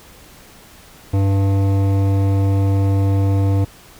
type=tone with hard clipping; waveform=sine; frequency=98 Hz; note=G2; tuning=in tune; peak=-15 dBFS; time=1.13-3.65 s; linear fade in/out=10 ms; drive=14 dB; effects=pink hiss -44 dBFS RMS until 3.99 s